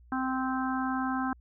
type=harmonic tone; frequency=260.6 Hz; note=C4; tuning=7 cents flat; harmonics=1 / 3 / 4 / 5 / 6; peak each=-30 / -35 / -36 / -37 / -38 dBFS; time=0.12-1.33 s; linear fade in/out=2 ms; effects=added 60 Hz sine -53 dBFS peak until 1.4 s